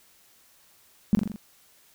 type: tone with echo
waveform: sine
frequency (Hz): 207.7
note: G#3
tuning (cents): 0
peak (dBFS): -14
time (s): 1.13-1.15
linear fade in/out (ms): 0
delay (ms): 42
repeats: 5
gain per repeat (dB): -4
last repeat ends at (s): 1.36
effects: white hiss -59 dBFS RMS until 1.94 s